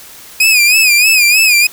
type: tone with vibrato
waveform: sawtooth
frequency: 2489 Hz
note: D#7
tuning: in tune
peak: -3 dBFS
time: 0.4-1.67 s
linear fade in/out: 5 ms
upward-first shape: sine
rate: 3.2 Hz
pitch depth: 96 cents each way
effects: white hiss -35 dBFS RMS until 1.72 s